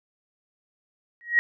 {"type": "tone with exponential growth", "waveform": "sine", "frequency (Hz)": 1895, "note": "A#6", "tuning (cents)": 28, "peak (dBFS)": -12, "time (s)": [1.21, 1.39], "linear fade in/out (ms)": 0, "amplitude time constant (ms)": 39, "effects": []}